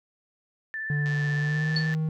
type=tone with vibrato; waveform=sine; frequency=1760 Hz; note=A6; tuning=in tune; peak=-30 dBFS; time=0.74-1.94 s; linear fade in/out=0 ms; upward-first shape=square; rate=16 Hz; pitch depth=13 cents each way
type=tone with pitch glide; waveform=triangle; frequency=146.83 to 157.37 Hz; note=D3 to D#3; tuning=0 to +20 cents; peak=-22 dBFS; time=0.9-2.09 s; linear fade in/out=2 ms; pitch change=+120 cents; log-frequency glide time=1.37-1.76 s
type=click train; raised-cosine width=0.2 ms; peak=-25 dBFS; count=113; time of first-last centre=1.06-1.949 s; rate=126 Hz
type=tone with exponential decay; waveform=sine; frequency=4435 Hz; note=C#8; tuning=in tune; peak=-22 dBFS; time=1.76-1.89 s; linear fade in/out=5 ms; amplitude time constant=27 ms
effects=none